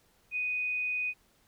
sine tone, 2489 Hz, D#7, in tune, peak -29 dBFS, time 0.31-1.14 s, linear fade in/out 50 ms, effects pink hiss -67 dBFS RMS until 1.47 s

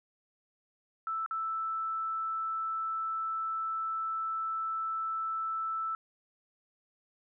sine tone with dropouts, 1320 Hz, E6, 2 cents sharp, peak -31 dBFS, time 1.07-5.95 s, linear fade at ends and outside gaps 1 ms, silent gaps 1.262-1.31 s, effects none

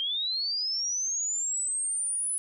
sine linear sweep, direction up, 3136 to 10180 Hz, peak -27 dBFS, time 0-2.38 s, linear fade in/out 0 ms, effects none

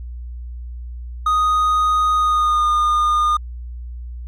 triangle tone with pitch glide, 1244.5 to 1218.2 Hz, D#6 to D#6, 0 to -37 cents, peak -12 dBFS, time 1.26-3.37 s, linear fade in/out 5 ms, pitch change -37 cents, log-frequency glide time 2.15-2.67 s, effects added 60 Hz sine -28 dBFS peak until 4.27 s

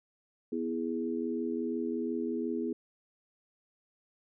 sine chord, E major, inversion second, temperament equal, 246.9 / 329.6 / 415.3 Hz, B3 / E4 / G#4, 0 / 0 / 0 cents, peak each -34 / -35 / -36 dBFS, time 0.52-2.73 s, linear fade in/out 5 ms, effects none

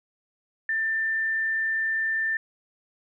sine tone, 1785 Hz, A6, 24 cents sharp, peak -23 dBFS, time 0.69-2.37 s, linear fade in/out 2 ms, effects none

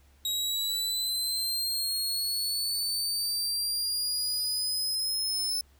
sawtooth linear sweep, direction up, 3813 to 5274 Hz, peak -25 dBFS, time 0.25-5.61 s, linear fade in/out 2 ms, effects added 69 Hz sine -58 dBFS peak until 5.79 s + pink hiss -65 dBFS RMS until 5.79 s

